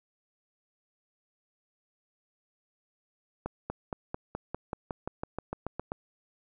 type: accelerating click train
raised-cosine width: 1 ms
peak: -19 dBFS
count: 15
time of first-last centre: 3.46-5.919 s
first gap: 240 ms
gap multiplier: 0.95
effects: none